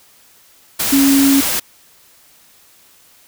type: tone in noise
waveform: sine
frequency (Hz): 275.4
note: C#4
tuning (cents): -11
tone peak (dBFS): -9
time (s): 0.92-1.41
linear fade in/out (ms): 10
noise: white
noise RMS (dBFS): -18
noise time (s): 0.79-1.6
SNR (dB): +6
effects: white hiss -49 dBFS RMS until 3.27 s